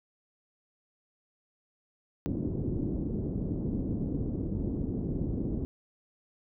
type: low-pass noise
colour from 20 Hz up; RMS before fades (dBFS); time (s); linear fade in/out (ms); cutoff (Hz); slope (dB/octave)
white; -32; 2.26-5.65; 0; 320; 24
effects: none

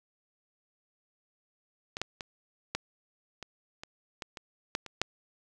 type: clicks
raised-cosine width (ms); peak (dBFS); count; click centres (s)
0.2; -19 / -13 / -20 / -13 / -23 / -24 / -20 / -24 / -12 / -25 / -9; 11; 1.969 / 2.016 / 2.208 / 2.75 / 3.427 / 3.835 / 4.222 / 4.372 / 4.751 / 4.863 / 5.016
effects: none

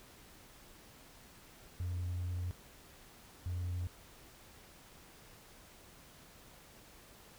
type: tone bursts at uneven times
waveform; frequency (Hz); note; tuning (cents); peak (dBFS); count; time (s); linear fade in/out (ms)
triangle; 88.9; F2; +31; -32; 2; 1.8-2.51 / 3.46-3.87; 0
effects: tanh soft clip ceiling -30 dBFS + pink hiss -58 dBFS RMS until 7.38 s

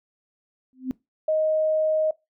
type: tone with exponential growth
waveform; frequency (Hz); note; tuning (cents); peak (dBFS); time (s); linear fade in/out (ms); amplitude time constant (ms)
sine; 258; C4; -24; -20; 0.73-0.91; 0; 37
type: tone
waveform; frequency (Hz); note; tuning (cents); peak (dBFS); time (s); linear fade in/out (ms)
sine; 625; D#5; +8; -19; 1.28-2.11; 5
effects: noise-tail reverb RT60 0.2 s tail -21 dB re dry

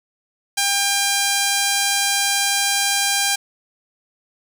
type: tone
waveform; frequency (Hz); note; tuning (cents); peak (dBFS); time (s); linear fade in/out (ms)
5% pulse; 799; G5; +33; -5; 0.57-3.36; 10
effects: none

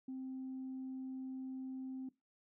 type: tone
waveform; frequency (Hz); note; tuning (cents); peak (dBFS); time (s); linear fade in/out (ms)
sine; 261.6; C4; 0; -40; 0.08-2.09; 5
effects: noise-tail reverb RT60 0.2 s tail -19 dB re dry + tanh soft clip ceiling -38 dBFS

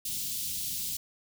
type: band-stop noise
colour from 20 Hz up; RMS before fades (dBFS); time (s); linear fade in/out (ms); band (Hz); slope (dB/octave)
white; -34; 0.05-0.97; 5; 230 to 3200; 24
effects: none

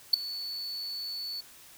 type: tone with ADSR envelope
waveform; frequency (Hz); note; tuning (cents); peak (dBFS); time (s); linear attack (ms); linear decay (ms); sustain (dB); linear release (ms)
triangle; 4452; C#8; +7; -12; 0.13-1.41; 9; 5; -21; 10
effects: white hiss -53 dBFS RMS until 1.77 s

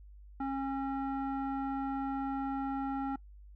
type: tone with low-pass filter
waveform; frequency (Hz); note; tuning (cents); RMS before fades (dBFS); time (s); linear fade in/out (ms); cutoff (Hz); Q
square; 271.6; C#4; -35; -35; 0.4-3.16; 5; 1100; 8.6
effects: noise-tail reverb RT60 0.1 s tail -23 dB re dry + added 50 Hz sine -50 dBFS peak until 3.55 s

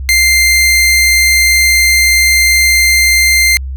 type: tone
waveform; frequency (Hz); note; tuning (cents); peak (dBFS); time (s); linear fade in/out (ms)
sawtooth; 2093; C7; 0; -3; 0.09-3.57; 0
effects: added 66 Hz sine -18 dBFS peak until 3.76 s

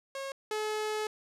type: tone pair in turn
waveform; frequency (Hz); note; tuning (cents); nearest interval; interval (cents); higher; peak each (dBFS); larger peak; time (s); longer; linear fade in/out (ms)
sawtooth; 544 / 428.3; C#5 / A4; -33 / -47; major third; 414; first; -32 / -27; second; 0.15-0.32 / 0.51-1.07; second; 2
effects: low-pass 10000 Hz 12 dB/octave

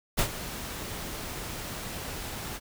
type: noise with ADSR envelope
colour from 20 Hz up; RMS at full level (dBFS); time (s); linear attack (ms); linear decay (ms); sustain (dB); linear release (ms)
pink; -24; 0.17-2.6; 23; 82; -13; 42
effects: none

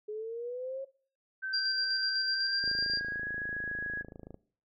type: linear sweep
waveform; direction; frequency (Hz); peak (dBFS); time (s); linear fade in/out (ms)
sine; up; 418.7 to 545; -35; 0.08-0.85; 10
type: tone with pitch glide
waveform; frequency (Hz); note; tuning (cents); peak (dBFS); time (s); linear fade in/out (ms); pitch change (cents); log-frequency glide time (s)
sine; 1545 to 1665.5; G6 to G#6; -26 to +4; -33; 1.42-4.03; 20; +130; 2.25-3.23
type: tone with tremolo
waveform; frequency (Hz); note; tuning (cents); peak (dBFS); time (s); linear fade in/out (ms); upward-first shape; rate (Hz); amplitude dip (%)
sine; 4753; D8; +20; -28; 1.53-3; 10; square; 8; 30
type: click train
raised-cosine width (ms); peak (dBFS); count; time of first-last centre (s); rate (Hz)
2; -32; 47; 2.64-4.344; 27
effects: noise-tail reverb RT60 0.5 s tail -21 dB re dry

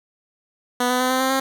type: tone with pitch steps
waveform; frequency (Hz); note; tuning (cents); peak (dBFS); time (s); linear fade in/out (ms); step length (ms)
10% pulse; 246.9 / 250.8 / 254.7 / 258.7 / 262.8 / 266.9; B3 / B3 / C4 / C4 / C4 / C4; 0 / +27 / -46 / -19 / +8 / +35; -10; 0.8-1.4; 5; 100
effects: none

